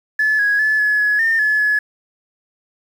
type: tone with pitch steps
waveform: sine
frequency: 1725 / 1661 / 1727 / 1703 / 1692 / 1813 / 1714 / 1702 Hz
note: A6 / G#6 / A6 / G#6 / G#6 / A#6 / A6 / G#6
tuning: -35 / 0 / -33 / +43 / +32 / -49 / -46 / +42 cents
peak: -12 dBFS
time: 0.19-1.79 s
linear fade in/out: 5 ms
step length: 200 ms
effects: tanh soft clip ceiling -9 dBFS + 7-bit